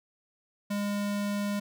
square tone, 203.9 Hz, G#3, 32 cents flat, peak -29 dBFS, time 0.7-1.6 s, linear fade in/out 10 ms, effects none

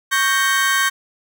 35% pulse chord, G diminished, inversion second, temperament equal, 1108.7 / 1568 / 1864.7 Hz, Db6 / G6 / Bb6, 0 / 0 / 0 cents, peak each -19 / -16 / -20 dBFS, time 0.11-0.9 s, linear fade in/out 20 ms, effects none

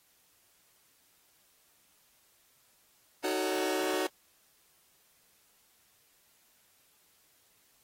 sawtooth chord, D# half-diminished seventh, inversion none, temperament just, 311.1 / 373.4 / 448 / 560 Hz, D#4 / F#4 / A4 / C#5, 0 / +16 / +31 / +18 cents, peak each -31 / -28 / -34 / -32 dBFS, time 3.24-4.07 s, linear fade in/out 5 ms, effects white hiss -67 dBFS RMS until 7.83 s + AAC 48 kbps

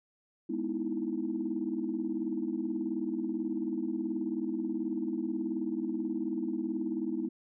sine chord, E major seventh, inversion first, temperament equal, 207.7 / 246.9 / 311.1 / 329.6 Hz, G#3 / B3 / D#4 / E4, 0 / 0 / 0 / 0 cents, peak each -38 / -36 / -36 / -34 dBFS, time 0.49-7.29 s, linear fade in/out 10 ms, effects tanh soft clip ceiling -21 dBFS

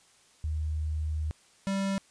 sine / square tone pair in turn, 77.3 / 195.35 Hz, D#2 / G3, -11 / -6 cents, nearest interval octave + major third, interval 1605 cents, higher second, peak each -28 dBFS, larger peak neither, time 0.44-1.31 / 1.67-1.98 s, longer first, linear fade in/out 0 ms, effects white hiss -61 dBFS RMS until 2.1 s + resampled to 22050 Hz

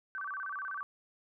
sine tone with vibrato, 1331 Hz, E6, 16 cents sharp, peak -36 dBFS, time 0.15-0.83 s, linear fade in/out 0 ms, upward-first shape square, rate 16 Hz, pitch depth 250 cents each way, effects none

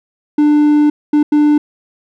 triangle tone bursts at uneven times, 297.2 Hz, D4, 21 cents sharp, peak -5 dBFS, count 3, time 0.38-0.9 / 1.13-1.23 / 1.32-1.58 s, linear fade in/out 5 ms, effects none

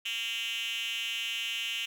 5% pulse tone with high-pass filter, 230 Hz, A#3, 23 cents flat, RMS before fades -34 dBFS, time 0.05-1.86 s, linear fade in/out 10 ms, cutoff 2900 Hz, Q 6.8, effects none

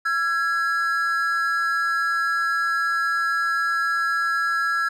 triangle tone pair together, 1351.9 / 1661.2 Hz, E6 / G#6, +43 / 0 cents, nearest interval major third, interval 357 cents, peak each -21 dBFS, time 0.05-4.89 s, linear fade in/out 10 ms, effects none

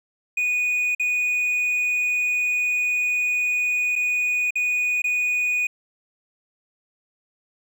triangle tone with dropouts, 2471 Hz, D#7, 13 cents flat, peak -18 dBFS, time 0.37-5.67 s, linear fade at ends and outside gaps 5 ms, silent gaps 0.95-0.996 / 3.956-3.96 / 4.507-4.555 / 5.02-5.041 s, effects none

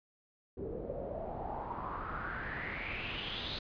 pink noise with low-pass filter sweep, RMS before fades -40 dBFS, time 0.57-3.59 s, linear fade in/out 5 ms, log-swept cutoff 400 to 4000 Hz, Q 5.8, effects resampled to 11025 Hz

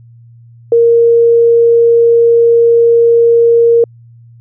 sine tone, 466.2 Hz, A#4, in tune, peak -4 dBFS, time 0.72-3.84 s, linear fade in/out 2 ms, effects added 117 Hz sine -36 dBFS peak until 4.4 s

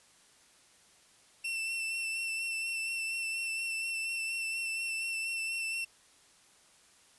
40% pulse tone with vibrato, 2688 Hz, E7, 33 cents sharp, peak -32 dBFS, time 1.44-5.85 s, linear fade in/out 10 ms, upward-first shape sine, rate 4.2 Hz, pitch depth 21 cents each way, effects white hiss -62 dBFS RMS until 7.18 s + resampled to 24000 Hz

